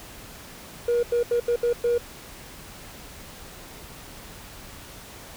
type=tone bursts at uneven times; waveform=triangle; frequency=477.1 Hz; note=A#4; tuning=40 cents sharp; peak=-16 dBFS; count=6; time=0.88-1.03 / 1.12-1.23 / 1.31-1.4 / 1.48-1.56 / 1.63-1.73 / 1.84-1.98 s; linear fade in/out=5 ms; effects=tanh soft clip ceiling -15 dBFS + pink hiss -43 dBFS RMS until 5.36 s